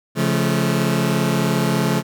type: chord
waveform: sawtooth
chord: Db augmented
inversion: none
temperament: just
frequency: 138.59 / 173.24 / 216.5 Hz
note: Db3 / F3 / A3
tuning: 0 / -14 / -28 cents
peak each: -17 dBFS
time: 0.15-2.03 s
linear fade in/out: 50 ms
effects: none